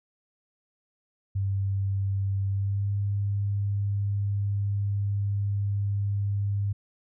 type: tone with pitch glide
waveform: sine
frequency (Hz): 98 to 100.76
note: G2 to G2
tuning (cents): 0 to +48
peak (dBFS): -24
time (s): 1.35-6.73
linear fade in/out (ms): 10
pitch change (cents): +48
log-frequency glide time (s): 2.49-2.92
effects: none